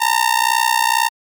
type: tone with amplitude modulation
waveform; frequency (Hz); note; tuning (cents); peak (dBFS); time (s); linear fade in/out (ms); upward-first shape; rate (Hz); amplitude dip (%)
sawtooth; 913; A#5; -36; -6; 0-1.09; 20; sine; 62.1; 95
effects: Opus 48 kbps